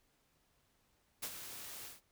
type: noise with ADSR envelope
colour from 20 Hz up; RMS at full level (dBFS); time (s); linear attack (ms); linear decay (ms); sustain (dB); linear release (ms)
white; -39; 1.22-2.01; 16; 55; -9; 160
effects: pink hiss -75 dBFS RMS until 2.11 s